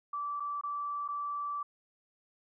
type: tone with dropouts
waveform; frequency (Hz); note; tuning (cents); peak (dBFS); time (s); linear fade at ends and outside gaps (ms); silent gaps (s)
sine; 1161; D6; -20; -33; 0.13-1.63; 5; 0.399-0.403 / 0.612-0.635 / 1.079-1.086
effects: none